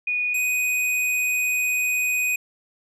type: tone pair in turn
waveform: sine / square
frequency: 2464 / 2494 Hz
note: D#7 / D#7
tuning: -17 / +3 cents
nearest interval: unison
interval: 20 cents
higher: second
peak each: -21 dBFS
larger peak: neither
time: 0.07-0.34 / 0.34-2.36 s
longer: second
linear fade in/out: 5 ms
effects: resampled to 32000 Hz